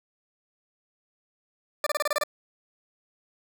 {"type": "tone bursts", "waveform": "20% pulse", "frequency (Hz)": 593, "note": "D5", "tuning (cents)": 17, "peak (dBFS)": -18, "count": 8, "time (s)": [1.84, 2.236], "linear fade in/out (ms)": 2, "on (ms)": 25, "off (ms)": 28, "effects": []}